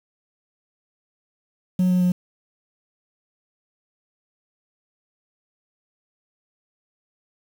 sine tone with pitch steps, 182.9 / 181.43 / 179.97 Hz, F#3 / F#3 / F#3, -20 / -34 / -48 cents, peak -13 dBFS, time 1.79-2.12 s, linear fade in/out 5 ms, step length 110 ms, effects tanh soft clip ceiling -15 dBFS + 7-bit

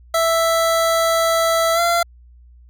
25% pulse tone with pitch glide, 660 to 685.3 Hz, E5 to F5, +2 to -33 cents, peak -11 dBFS, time 0.14-2.03 s, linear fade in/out 5 ms, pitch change +65 cents, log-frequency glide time 1.74-1.8 s, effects added 60 Hz sine -43 dBFS peak until 2.69 s

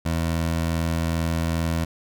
20% pulse tone, 82.41 Hz, E2, in tune, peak -17 dBFS, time 0.05-1.85 s, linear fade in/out 10 ms, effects none

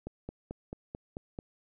click train, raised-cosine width 2 ms, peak -25 dBFS, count 7, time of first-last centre 0.07-1.389 s, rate 4.55 Hz, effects none

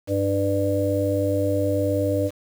harmonic tone, 99 Hz, G2, 18 cents sharp, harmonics 1 / 3 / 5 / 6, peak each -25 / -25 / -25 / -25 dBFS, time 0.07-2.31 s, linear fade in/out 50 ms, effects 7-bit

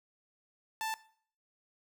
sawtooth tone, 883 Hz, A5, 6 cents sharp, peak -30 dBFS, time 0.81-0.94 s, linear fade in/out 0 ms, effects noise-tail reverb RT60 0.5 s tail -17 dB re dry

